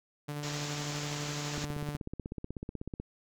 sawtooth tone with tremolo, 146.83 Hz, D3, in tune, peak -31 dBFS, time 0.28-1.97 s, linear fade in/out 10 ms, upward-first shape square, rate 12 Hz, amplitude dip 25%
white low-pass noise, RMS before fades -41 dBFS, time 0.43-1.65 s, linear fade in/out 2 ms, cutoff 7400 Hz, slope 96 dB/octave
click train, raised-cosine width 3 ms, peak -25 dBFS, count 24, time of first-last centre 1.58-3 s, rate 16.2 Hz
effects none

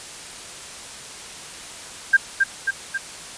sine tone with echo, 1591 Hz, G6, 25 cents sharp, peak -9 dBFS, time 2.13-2.17 s, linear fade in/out 10 ms, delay 270 ms, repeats 3, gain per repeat -4 dB, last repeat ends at 2.98 s, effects white hiss -37 dBFS RMS until 3.37 s + resampled to 22050 Hz

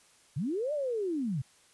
sine linear two-way sweep, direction up then down, 116.54 to 613 to 116.54 Hz, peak -29 dBFS, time 0.36-1.42 s, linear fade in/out 10 ms, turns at 0.73 s, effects white hiss -62 dBFS RMS until 1.73 s + resampled to 24000 Hz

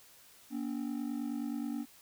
triangle ring-modulated tone, 261.9 Hz, C4, 2 cents sharp, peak -29 dBFS, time 0.5-1.86 s, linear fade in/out 50 ms, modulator 24.7 Hz, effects white hiss -59 dBFS RMS until 2.01 s

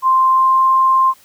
sine tone with pitch glide, 1046.5 to 1052.6 Hz, C6 to C6, 0 to +10 cents, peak -9 dBFS, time 0.02-1.14 s, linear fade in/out 50 ms, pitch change +10 cents, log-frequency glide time 0.27-0.65 s, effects white hiss -49 dBFS RMS until 1.24 s

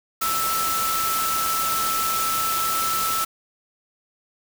sine tone in noise, 1318.5 Hz, E6, in tune, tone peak -23 dBFS, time 0.21-3.25 s, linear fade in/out 10 ms, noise white, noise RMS -26 dBFS, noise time 0.21-3.25 s, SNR 0 dB, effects none

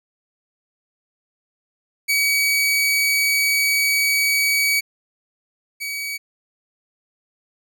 sawtooth tone pair in turn, 2268 / 2268 Hz, C#7 / C#7, +39 / +39 cents, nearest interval unison, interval 0 cents, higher neither, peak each -13 / -22 dBFS, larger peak first, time 2.08-4.81 / 5.8-6.18 s, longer first, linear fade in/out 20 ms, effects none

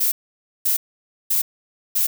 violet noise bursts, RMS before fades -19 dBFS, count 4, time 0-2.07 s, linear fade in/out 10 ms, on 120 ms, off 530 ms, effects none

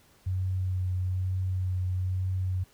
sine tone with vibrato, 92.5 Hz, F#2, in tune, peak -26 dBFS, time 0.26-2.64 s, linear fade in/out 10 ms, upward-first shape triangle, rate 1.1 Hz, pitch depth 19 cents each way, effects pink hiss -61 dBFS RMS until 2.73 s

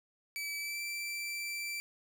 sawtooth tone with pitch glide, 2301 to 2339 Hz, D7 to D7, -36 to -8 cents, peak -33 dBFS, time 0.36-1.8 s, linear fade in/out 0 ms, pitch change +28 cents, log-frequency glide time 0.57-0.81 s, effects none

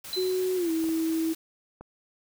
white noise, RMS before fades -41 dBFS, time 0.04-1.35 s, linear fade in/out 5 ms
sine tone with exponential decay, 4040 Hz, B7, 39 cents sharp, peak -27 dBFS, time 0.13-0.57 s, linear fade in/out 1 ms, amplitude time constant 95 ms
sine tone with pitch glide, 370 to 324 Hz, F#4 to E4, 0 to -30 cents, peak -24 dBFS, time 0.16-1.34 s, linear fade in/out 20 ms, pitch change -230 cents, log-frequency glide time 0.56-0.71 s
clicks, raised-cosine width 1 ms, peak -29 dBFS, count 3, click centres 0.841 / 0.891 / 1.81 s
effects none

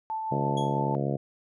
sine tone with tremolo, 880 Hz, A5, in tune, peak -28 dBFS, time 0.1-0.95 s, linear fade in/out 0 ms, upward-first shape sine, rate 6.1 Hz, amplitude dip 25%
harmonic tone, 69.9 Hz, C#2, 15 cents sharp, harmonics 2 / 3 / 4 / 5 / 6 / 7 / 8 / 9 / 10, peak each -29 / -33 / -36 / -35 / -37 / -36 / -38 / -37 / -40 dBFS, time 0.31-1.17 s, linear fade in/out 10 ms
40% pulse tone with exponential decay, 3322 Hz, G#7, in tune, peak -34 dBFS, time 0.57-0.81 s, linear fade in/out 5 ms, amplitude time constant 51 ms
effects resampled to 24000 Hz

